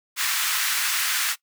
pink high-pass noise, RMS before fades -24 dBFS, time 0.16-1.36 s, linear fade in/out 50 ms, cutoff 1300 Hz, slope 24 dB/octave, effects noise-tail reverb RT60 0.1 s tail -20 dB re dry

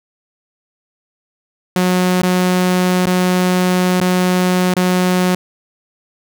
sawtooth tone with dropouts, 182 Hz, F#3, 28 cents flat, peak -8 dBFS, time 1.76-5.35 s, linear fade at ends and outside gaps 2 ms, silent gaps 2.219-2.23 / 3.058-3.069 / 4.002-4.011 / 4.74-4.766 s, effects none

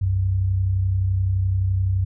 sine tone pair together, 63.4 / 95.08 Hz, B1 / F#2, +46 / +48 cents, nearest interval perfect fifth, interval 702 cents, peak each -27 / -18 dBFS, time 0.01-2.05 s, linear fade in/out 10 ms, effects none

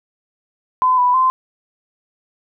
sine tone with pitch steps, 1018 / 989 / 1035 Hz, C6 / B5 / C6, -48 / +2 / -19 cents, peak -11 dBFS, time 0.82-1.3 s, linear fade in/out 0 ms, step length 160 ms, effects none

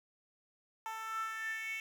10% pulse tone with high-pass filter sweep, 443.3 Hz, A4, 13 cents sharp, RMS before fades -40 dBFS, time 0.86-1.8 s, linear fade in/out 0 ms, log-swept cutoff 950 to 2400 Hz, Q 8.1, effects none

